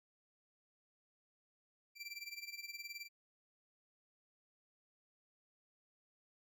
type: tone with tremolo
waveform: 25% pulse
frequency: 2349 Hz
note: D7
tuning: in tune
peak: -39 dBFS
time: 1.95-3.09 s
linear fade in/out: 50 ms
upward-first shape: sine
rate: 19 Hz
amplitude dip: 80%
effects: none